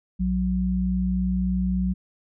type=tone pair together; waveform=sine; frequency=61.74 / 185.12 Hz; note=B1 / F#3; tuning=0 / +1 cents; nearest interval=octave + perfect fifth; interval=1901 cents; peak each=-26 / -22 dBFS; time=0.19-1.94 s; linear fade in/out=20 ms; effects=none